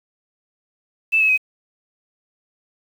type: tone with pitch steps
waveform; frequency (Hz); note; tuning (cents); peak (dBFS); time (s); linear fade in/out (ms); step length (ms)
sine; 2637 / 2580 / 2524; E7 / E7 / D#7; 0 / -38 / +24; -13; 1.12-1.378; 20; 86
effects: 7-bit

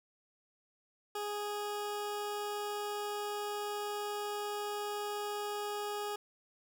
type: tone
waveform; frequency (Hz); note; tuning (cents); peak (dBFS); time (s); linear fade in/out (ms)
20% pulse; 414.2; G#4; -5; -31; 1.15-6.16; 5
effects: none

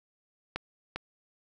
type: clicks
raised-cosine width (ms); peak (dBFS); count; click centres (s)
0.3; -16 / -18; 2; 0.56 / 0.96
effects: none

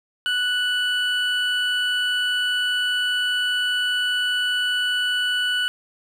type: tone pair together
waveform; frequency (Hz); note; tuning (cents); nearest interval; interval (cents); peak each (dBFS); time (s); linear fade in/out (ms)
triangle; 1480 / 2965; F#6 / F#7; 0 / +3; octave; 1203; -21; 0.26-5.68; 0
effects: none

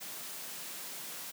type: high-pass noise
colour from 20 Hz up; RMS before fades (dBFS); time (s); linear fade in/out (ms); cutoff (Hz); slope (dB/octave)
white; -43; 0-1.32; 20; 130; 96
effects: none

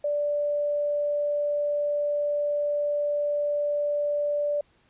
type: tone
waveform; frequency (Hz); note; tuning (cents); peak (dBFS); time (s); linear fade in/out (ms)
sine; 585; D5; -7; -23; 0.04-4.61; 5
effects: pink hiss -64 dBFS RMS until 4.89 s + resampled to 8000 Hz

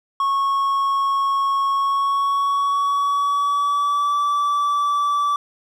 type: tone with pitch glide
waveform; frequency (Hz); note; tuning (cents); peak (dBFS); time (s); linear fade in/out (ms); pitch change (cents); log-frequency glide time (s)
triangle; 1100 to 1158; C#6 to D6; -14 to -25; -15; 0.2-5.36; 2; +89; 1.7-4.19
effects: none

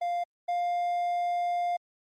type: tone pair in turn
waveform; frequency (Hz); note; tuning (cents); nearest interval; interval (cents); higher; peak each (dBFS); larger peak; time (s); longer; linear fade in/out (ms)
triangle; 698.5 / 702.5; F5 / F5; 0 / +10; unison; 10; second; -25 / -24; second; 0.01-0.24 / 0.48-1.77; second; 10
effects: Opus 24 kbps

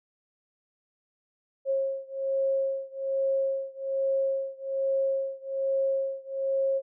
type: beating tone pair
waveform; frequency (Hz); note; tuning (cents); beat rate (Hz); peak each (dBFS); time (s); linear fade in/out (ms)
sine; 540 / 541.2; C#5 / C#5; -45 / -42; 1.2; -28 / -29; 1.65-6.82; 50
effects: none

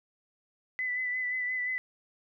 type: tone with vibrato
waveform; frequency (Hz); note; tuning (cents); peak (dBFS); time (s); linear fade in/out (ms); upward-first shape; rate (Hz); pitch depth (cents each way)
sine; 2000; B6; +21; -29; 0.79-1.78; 0; sine; 5.7; 26
effects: none

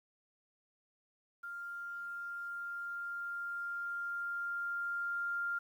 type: tone with level ramp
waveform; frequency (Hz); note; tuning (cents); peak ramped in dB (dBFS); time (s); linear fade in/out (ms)
sine; 1396.9; F6; 0; -41 to -33; 1.43-5.59; 10
effects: 11-bit

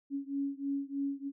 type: beating tone pair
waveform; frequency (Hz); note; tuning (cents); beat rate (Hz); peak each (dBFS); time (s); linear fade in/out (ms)
sine; 277.2 / 280.4; C#4 / C#4; 0 / +20; 3.2; -35 / -36; 0.1-1.32; 50
effects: none

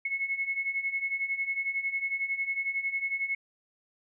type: beating tone pair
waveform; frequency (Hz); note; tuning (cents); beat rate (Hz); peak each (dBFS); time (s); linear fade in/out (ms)
sine; 2182 / 2193; C#7 / C#7; -28 / -19; 11; -34 / -30; 0.05-3.35; 5
effects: none

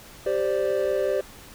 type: chord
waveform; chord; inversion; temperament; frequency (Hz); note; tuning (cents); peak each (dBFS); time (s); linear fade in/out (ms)
triangle; G suspended fourth; none; just; 392 / 522.7 / 588; G4 / C5 / D5; 0 / -2 / +2; -24; 0.26-1.21; 5
effects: pink hiss -46 dBFS RMS until 1.54 s

